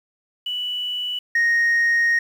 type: tone pair in turn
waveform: sine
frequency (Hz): 2960 / 1864.7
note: F#7 / A#6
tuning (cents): 0 / 0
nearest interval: minor sixth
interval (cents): 800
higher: first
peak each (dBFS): -23 / -13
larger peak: second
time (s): 0.46-1.19 / 1.35-2.19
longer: second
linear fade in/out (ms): 5
effects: tanh soft clip ceiling -14 dBFS + 8-bit